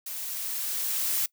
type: noise with level ramp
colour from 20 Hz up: blue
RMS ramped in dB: -36 to -26 dBFS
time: 0.06-1.26 s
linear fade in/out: 5 ms
effects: noise-tail reverb RT60 0.1 s tail -22 dB re dry